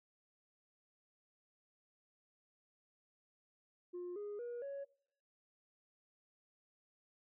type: tone with pitch steps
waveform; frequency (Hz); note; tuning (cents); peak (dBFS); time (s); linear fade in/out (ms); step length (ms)
sine; 355.2 / 412.8 / 479.6 / 557.4; F4 / G#4 / A#4 / C#5; +29 / -10 / +49 / +9; -40; 3.93-4.85; 20; 230
effects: noise-tail reverb RT60 0.7 s tail -24 dB re dry + tanh soft clip ceiling -40 dBFS